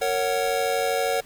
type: chord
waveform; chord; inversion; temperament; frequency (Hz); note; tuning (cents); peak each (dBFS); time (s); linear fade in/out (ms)
square; F# major; first; just; 462.5 / 555 / 740; A#4 / C#5 / F#5; -14 / +2 / 0; -27; 0.01-1.21; 10
effects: pink hiss -49 dBFS RMS until 1.25 s